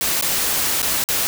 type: noise with dropouts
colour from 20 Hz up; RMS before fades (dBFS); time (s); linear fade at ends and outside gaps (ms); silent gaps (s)
white; -20; 0.01-1.27; 0; 0.211-0.224 / 0.818-0.828 / 1.039-1.088
effects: none